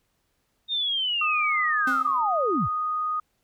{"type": "linear sweep", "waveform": "sine", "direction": "down", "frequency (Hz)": [3704, 57.8], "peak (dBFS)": -23, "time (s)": [0.68, 2.69], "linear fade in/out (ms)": 50}
{"type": "tone with pitch glide", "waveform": "sine", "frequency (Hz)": [1232, 1240.6], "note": ["D#6", "D#6"], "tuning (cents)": [-17, -5], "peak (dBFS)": -24, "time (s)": [1.21, 3.2], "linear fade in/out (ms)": 5, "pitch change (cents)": 12, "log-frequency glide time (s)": [1.64, 1.8]}
{"type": "tone with exponential decay", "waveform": "45% pulse", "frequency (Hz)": 263.7, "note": "C4", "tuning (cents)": 14, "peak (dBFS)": -27, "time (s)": [1.87, 2.3], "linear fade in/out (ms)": 5, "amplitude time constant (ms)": 93}
{"effects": ["pink hiss -72 dBFS RMS until 3.43 s"]}